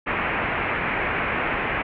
white low-pass noise, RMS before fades -25 dBFS, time 0.06-1.83 s, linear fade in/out 20 ms, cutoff 2500 Hz, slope 48 dB/octave, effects none

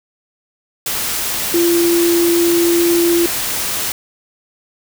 sine tone in noise, 342.2 Hz, F4, 35 cents flat, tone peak -11 dBFS, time 1.54-3.26 s, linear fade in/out 2 ms, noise white, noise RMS -20 dBFS, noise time 0.86-3.92 s, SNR +6 dB, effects none

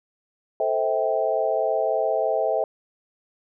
sine chord, A minor seventh, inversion none, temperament equal with one note detuned, 440 / 523.3 / 649.1 / 784 Hz, A4 / C5 / E5 / G5, 0 / 0 / -27 / 0 cents, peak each -27 / -26 / -23 / -28 dBFS, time 0.6-2.64 s, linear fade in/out 2 ms, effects none

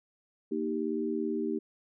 sine chord, Eb major, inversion second, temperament equal, 233.1 / 311.1 / 392 Hz, Bb3 / Eb4 / G4, 0 / 0 / 0 cents, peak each -34 / -33 / -33 dBFS, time 0.51-1.59 s, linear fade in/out 10 ms, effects none

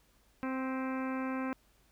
harmonic tone with a mistuned harmonic, 261.6 Hz, C4, in tune, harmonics 1 / 2 / 3 / 4 / 5 / 6 / 7 / 8 / 9 / 10, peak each -34 / -42 / -46 / -43 / -47 / -46 / -53 / -53 / -51 / -54 dBFS, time 0.43-1.53 s, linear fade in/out 0 ms, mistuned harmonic 7, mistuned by +50 cents, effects added 50 Hz sine -69 dBFS peak until 1.91 s + pink hiss -69 dBFS RMS until 1.91 s

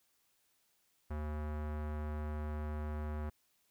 square tone with low-pass filter, 75.6 Hz, D#2, 49 cents flat, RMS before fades -39 dBFS, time 1.1-3.3 s, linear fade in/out 10 ms, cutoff 1400 Hz, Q 1.2, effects white hiss -75 dBFS RMS until 3.7 s

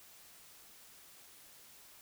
silence, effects white hiss -58 dBFS RMS until 2.01 s

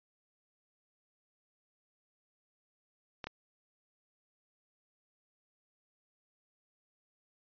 clicks, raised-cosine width 0.3 ms, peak -23 dBFS, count 2, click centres 3.242 / 3.27 s, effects resampled to 11025 Hz

